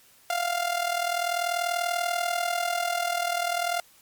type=tone with amplitude modulation; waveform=sawtooth; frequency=698.5 Hz; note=F5; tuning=in tune; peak=-18 dBFS; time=0.3-3.8 s; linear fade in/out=2 ms; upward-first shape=sine; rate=40.4 Hz; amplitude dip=70%; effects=white hiss -57 dBFS RMS until 4.01 s + MP3 96 kbps